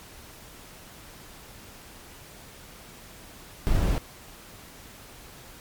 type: noise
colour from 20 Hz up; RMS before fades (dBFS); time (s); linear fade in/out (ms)
brown; -22; 3.67-3.98; 0
effects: pink hiss -47 dBFS RMS until 5.6 s + MP3 96 kbps